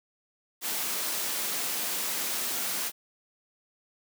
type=high-pass noise; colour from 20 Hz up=white; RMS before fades=-31 dBFS; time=0.61-2.92 s; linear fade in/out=50 ms; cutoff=170 Hz; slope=24 dB/octave; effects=none

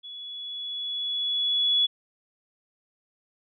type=tone with level ramp; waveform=sine; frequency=3394 Hz; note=G#7; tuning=37 cents sharp; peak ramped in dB=-38 to -18 dBFS; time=0.03-1.87 s; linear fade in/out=20 ms; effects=none

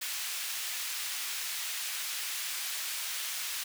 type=high-pass noise; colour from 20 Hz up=pink; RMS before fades=-36 dBFS; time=0.01-3.64 s; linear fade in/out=10 ms; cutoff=2200 Hz; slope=12 dB/octave; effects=none

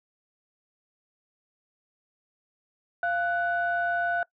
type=tone pair together; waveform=sine; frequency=694.5 / 1487 Hz; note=F5 / F#6; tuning=-10 / +8 cents; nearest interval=octave + minor second; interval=1318 cents; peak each=-26 dBFS; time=3.03-4.23 s; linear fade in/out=2 ms; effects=noise-tail reverb RT60 0.1 s tail -22 dB re dry + tanh soft clip ceiling -17 dBFS

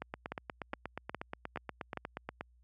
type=two click trains; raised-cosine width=0.5 ms; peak=-22 / -23 dBFS; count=5 / 21; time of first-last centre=0.32-1.973 / 0.02-2.409 s; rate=2.42 / 8.37 Hz; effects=added 60 Hz sine -56 dBFS peak until 2.63 s + high-pass 80 Hz 12 dB/octave

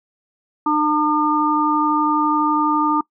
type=harmonic tone; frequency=302 Hz; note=D4; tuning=48 cents sharp; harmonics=1 / 3 / 4; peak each=-19 / -19 / -19 dBFS; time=0.66-3.01 s; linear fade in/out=5 ms; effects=noise-tail reverb RT60 0.1 s tail -23 dB re dry

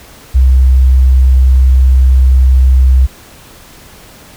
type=tone; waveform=sine; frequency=64.7 Hz; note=C2; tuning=19 cents flat; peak=-3 dBFS; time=0.34-3.07 s; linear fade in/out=20 ms; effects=pink hiss -37 dBFS RMS until 4.36 s

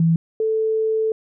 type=tone pair in turn; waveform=sine; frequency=164.81 / 440 Hz; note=E3 / A4; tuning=0 / 0 cents; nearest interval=octave + perfect fourth; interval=1700 cents; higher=second; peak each=-13 / -17 dBFS; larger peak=first; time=0-0.16 / 0.4-1.12 s; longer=second; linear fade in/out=2 ms; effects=none

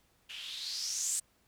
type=noise with low-pass filter sweep; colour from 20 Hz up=violet; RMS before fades=-37 dBFS; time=0.29-1.2 s; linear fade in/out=10 ms; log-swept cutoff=2700 to 8200 Hz; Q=5.2; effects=pink hiss -70 dBFS RMS until 1.47 s

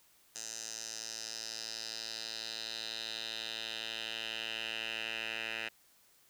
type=tone with band-pass filter sweep; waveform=10% pulse; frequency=112.1 Hz; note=A2; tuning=33 cents sharp; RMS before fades=-41 dBFS; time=0.35-5.69 s; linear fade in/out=10 ms; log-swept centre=6500 to 2400 Hz; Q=3.5; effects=white hiss -66 dBFS RMS until 6.29 s

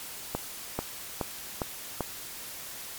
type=accelerating click train; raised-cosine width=1 ms; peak=-14 dBFS; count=5; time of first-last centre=0.35-2.007 s; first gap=440 ms; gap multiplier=0.96; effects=white hiss -41 dBFS RMS until 2.98 s + MP3 96 kbps

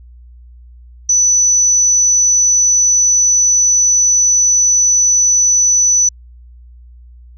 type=tone; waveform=sine; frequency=5970 Hz; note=F#8; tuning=15 cents sharp; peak=-8 dBFS; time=1.09-6.09 s; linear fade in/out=5 ms; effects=added 60 Hz sine -36 dBFS peak until 7.37 s

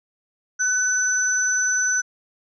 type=tone pair together; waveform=sine; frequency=1500 / 6010 Hz; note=F#6 / F#8; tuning=+23 / +26 cents; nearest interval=2 octaves; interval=2403 cents; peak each=-21 dBFS; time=0.59-2.02 s; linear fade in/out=20 ms; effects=none

